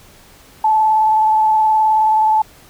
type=tone with vibrato; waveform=sine; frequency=869 Hz; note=A5; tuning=22 cents flat; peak=-10 dBFS; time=0.64-2.42 s; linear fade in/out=5 ms; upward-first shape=square; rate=19 Hz; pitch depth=15 cents each way; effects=pink hiss -45 dBFS RMS until 2.69 s